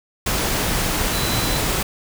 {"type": "tone in noise", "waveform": "sine", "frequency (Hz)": 4000, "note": "B7", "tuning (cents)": 21, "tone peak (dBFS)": -29, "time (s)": [1.13, 1.58], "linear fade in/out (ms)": 5, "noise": "pink", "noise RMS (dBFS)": -21, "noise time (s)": [0.26, 1.83], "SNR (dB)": -11, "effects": []}